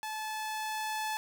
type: tone with level ramp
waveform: sawtooth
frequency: 866 Hz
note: A5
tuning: 28 cents flat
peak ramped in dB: -32 to -28 dBFS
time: 0.03-1.17 s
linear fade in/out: 0 ms
effects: none